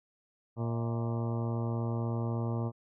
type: harmonic tone with a mistuned harmonic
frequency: 116.54 Hz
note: A#2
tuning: in tune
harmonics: 1 / 2 / 3 / 4 / 5 / 6 / 7 / 8 / 9 / 10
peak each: -31 / -37 / -41 / -43 / -45 / -47 / -48 / -49 / -50 / -51 dBFS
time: 0.56-2.72 s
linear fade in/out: 50 ms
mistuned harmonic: 6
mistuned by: -71 cents
effects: none